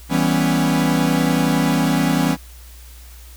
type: chord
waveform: 45% pulse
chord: C# half-diminished seventh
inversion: first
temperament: equal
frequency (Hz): 164.81 / 196 / 246.9 / 277.2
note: E3 / G3 / B3 / C#4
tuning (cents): 0 / 0 / 0 / 0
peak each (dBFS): -20 / -23 / -21 / -20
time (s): 0.09-2.37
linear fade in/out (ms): 50
effects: added 60 Hz sine -38 dBFS peak until 3.36 s + white hiss -46 dBFS RMS until 3.36 s